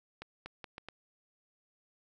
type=accelerating click train; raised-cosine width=0.3 ms; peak=-27 dBFS; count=5; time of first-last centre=0.22-0.886 s; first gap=240 ms; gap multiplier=0.76; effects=none